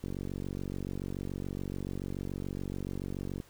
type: click train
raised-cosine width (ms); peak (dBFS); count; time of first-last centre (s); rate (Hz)
3; -24; 159; 0.04-3.402; 47
effects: pink hiss -60 dBFS RMS until 3.49 s